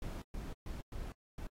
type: noise bursts at uneven times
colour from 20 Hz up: brown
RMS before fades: -42 dBFS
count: 5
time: 0.02-0.22 / 0.34-0.53 / 0.66-0.81 / 0.92-1.12 / 1.38-1.47 s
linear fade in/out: 2 ms
effects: AAC 48 kbps